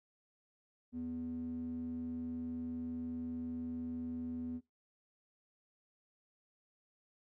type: tone with band-pass filter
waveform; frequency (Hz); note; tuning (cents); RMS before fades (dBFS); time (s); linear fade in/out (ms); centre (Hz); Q
square; 82.41; E2; 0; -41; 0.92-4.61; 50; 230; 9.8
effects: noise-tail reverb RT60 0.2 s tail -19 dB re dry

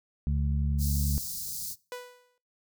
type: harmonic tone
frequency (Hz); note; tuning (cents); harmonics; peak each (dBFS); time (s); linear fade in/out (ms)
71.4; D2; -48; 1 / 2 / 3; -26 / -30 / -36; 0.27-1.18; 0
type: band-stop noise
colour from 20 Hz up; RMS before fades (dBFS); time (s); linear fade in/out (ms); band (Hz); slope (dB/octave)
white; -36; 0.78-1.76; 50; 190 to 4300; 48
type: tone with exponential decay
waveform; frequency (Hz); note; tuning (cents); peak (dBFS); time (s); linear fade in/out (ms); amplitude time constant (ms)
sawtooth; 493.9; B4; 0; -30; 1.92-2.38; 1; 100
effects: noise-tail reverb RT60 0.4 s tail -23 dB re dry

